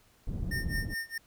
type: low-pass noise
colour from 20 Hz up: pink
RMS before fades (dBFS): -34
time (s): 0.27-0.94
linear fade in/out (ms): 5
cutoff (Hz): 200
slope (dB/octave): 12
type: tone with tremolo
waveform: square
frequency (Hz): 1821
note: A#6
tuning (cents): -41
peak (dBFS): -32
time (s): 0.51-1.18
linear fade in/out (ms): 5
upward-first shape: sine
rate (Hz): 4.8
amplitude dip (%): 95
effects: pink hiss -64 dBFS RMS until 1.26 s